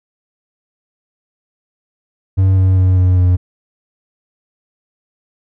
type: tone with pitch steps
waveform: triangle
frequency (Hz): 95.2 / 93.94 / 92.7 / 91.48 / 90.27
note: F#2 / F#2 / F#2 / F#2 / F#2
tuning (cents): +50 / +27 / +4 / -19 / -42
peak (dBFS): -6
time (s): 2.37-3.37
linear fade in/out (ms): 20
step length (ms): 200
effects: none